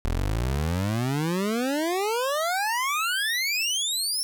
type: exponential sweep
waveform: 25% pulse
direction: up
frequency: 38.9 to 5470 Hz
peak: -20 dBFS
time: 0.05-4.23 s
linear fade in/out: 0 ms
effects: none